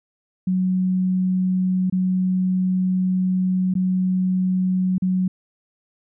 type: tone with dropouts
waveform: sine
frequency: 185 Hz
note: F#3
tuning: in tune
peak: -17 dBFS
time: 0.47-5.28 s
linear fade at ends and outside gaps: 5 ms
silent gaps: 1.899-1.924 / 3.74-3.752 / 4.982-5.021 s
effects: none